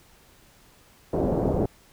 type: low-pass noise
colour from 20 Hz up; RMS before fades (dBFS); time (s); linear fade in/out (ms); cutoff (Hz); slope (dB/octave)
white; -24; 1.13-1.66; 5; 580; 24
effects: pink hiss -56 dBFS RMS until 1.92 s